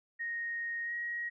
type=tone with pitch glide; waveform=sine; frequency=1864.7 to 1892.9 Hz; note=A#6 to A#6; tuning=0 to +26 cents; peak=-34 dBFS; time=0.19-1.3 s; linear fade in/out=20 ms; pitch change=+26 cents; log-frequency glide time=0.84-0.93 s; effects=none